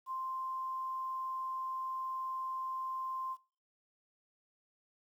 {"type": "tone with quantisation", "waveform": "sine", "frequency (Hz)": 1046.5, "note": "C6", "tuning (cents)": 0, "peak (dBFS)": -36, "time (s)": [0.06, 3.37], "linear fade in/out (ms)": 50, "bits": 11, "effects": ["noise-tail reverb RT60 0.4 s tail -21 dB re dry"]}